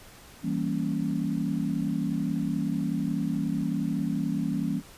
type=chord; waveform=sine; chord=E diminished seventh; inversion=none; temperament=equal with one note detuned; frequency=164.81 / 196 / 232.4 / 277.2 Hz; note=E3 / G3 / Bb3 / Db4; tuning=0 / 0 / -5 / 0 cents; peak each=-31 dBFS; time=0.42-4.82 s; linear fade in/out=50 ms; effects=pink hiss -50 dBFS RMS until 4.97 s + resampled to 32000 Hz